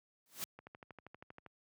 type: noise with exponential growth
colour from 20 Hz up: white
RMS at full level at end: -37 dBFS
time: 0.26-0.44 s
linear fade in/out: 0 ms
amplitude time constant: 37 ms
type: click train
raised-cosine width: 0.5 ms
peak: -36 dBFS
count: 12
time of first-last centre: 0.59-1.463 s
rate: 12.6 Hz
effects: high-pass 80 Hz 12 dB/octave